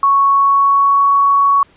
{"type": "tone with pitch glide", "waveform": "sine", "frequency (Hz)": [1108.7, 1118.3], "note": ["C#6", "C#6"], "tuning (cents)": [0, 15], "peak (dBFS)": -8, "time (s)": [0.03, 1.63], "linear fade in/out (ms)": 2, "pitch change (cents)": 15, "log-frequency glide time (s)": [0.28, 1.07], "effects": ["pink hiss -50 dBFS RMS until 1.76 s", "resampled to 8000 Hz"]}